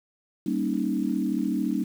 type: chord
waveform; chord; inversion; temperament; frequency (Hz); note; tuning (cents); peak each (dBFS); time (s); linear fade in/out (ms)
sine; Eb dominant seventh; first; equal; 196 / 233.1 / 277.2 / 311.1; G3 / Bb3 / Db4 / Eb4; 0 / 0 / 0 / 0; -29; 0.46-1.84; 5
effects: 8-bit